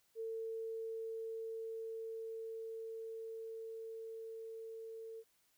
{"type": "tone with level ramp", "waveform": "sine", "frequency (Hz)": 450, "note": "A4", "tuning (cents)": 39, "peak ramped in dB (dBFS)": [-39, -46], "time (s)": [0.15, 5.24], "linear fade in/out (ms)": 50, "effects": ["white hiss -75 dBFS RMS until 5.57 s"]}